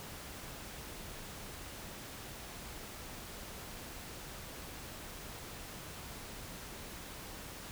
silence, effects pink hiss -47 dBFS RMS until 7.71 s

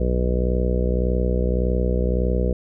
harmonic tone, 61.74 Hz, B1, in tune, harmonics 1 / 2 / 3 / 4 / 5 / 6 / 7 / 8 / 9 / 10, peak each -20 / -30 / -26 / -33 / -36 / -30 / -30 / -27 / -39 / -35 dBFS, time 0-2.53 s, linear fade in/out 5 ms, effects none

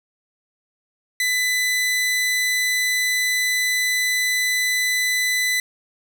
sawtooth tone, 2000 Hz, B6, 21 cents sharp, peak -15 dBFS, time 1.2-5.6 s, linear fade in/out 2 ms, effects none

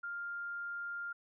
sine tone, 1400 Hz, F6, 4 cents sharp, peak -38 dBFS, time 0.03-1.13 s, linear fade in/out 10 ms, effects none

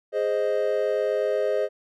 triangle chord, Ab major, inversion none, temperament equal, 415.3 / 523.3 / 622.3 Hz, Ab4 / C5 / Eb5, 0 / 0 / 0 cents, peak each -24 dBFS, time 0.12-1.69 s, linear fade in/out 50 ms, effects none

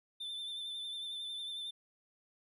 triangle tone with vibrato, 3548 Hz, A7, 14 cents sharp, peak -38 dBFS, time 0.2-1.71 s, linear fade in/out 10 ms, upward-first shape triangle, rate 11 Hz, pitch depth 39 cents each way, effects none

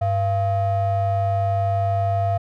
triangle ring-modulated tone, 293.7 Hz, D4, in tune, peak -13 dBFS, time 0.01-2.38 s, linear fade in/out 10 ms, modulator 394 Hz, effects none

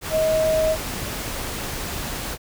sine tone in noise, 632 Hz, D#5, 27 cents sharp, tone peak -17 dBFS, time 0.1-0.77 s, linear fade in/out 50 ms, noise pink, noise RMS -29 dBFS, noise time 0.01-2.38 s, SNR +9 dB, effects none

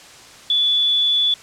sine tone, 3448 Hz, A7, 36 cents flat, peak -14 dBFS, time 0.5-1.34 s, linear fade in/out 2 ms, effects white hiss -42 dBFS RMS until 1.42 s + low-pass 7000 Hz 12 dB/octave

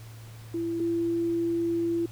sine tone pair in turn, 335.1 / 337.2 Hz, E4 / E4, +29 / +39 cents, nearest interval unison, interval 10 cents, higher second, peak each -27 / -24 dBFS, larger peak second, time 0.54-0.8 / 0.8-2.06 s, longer second, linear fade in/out 5 ms, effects added 112 Hz sine -42 dBFS peak until 2.11 s + pink hiss -52 dBFS RMS until 2.11 s

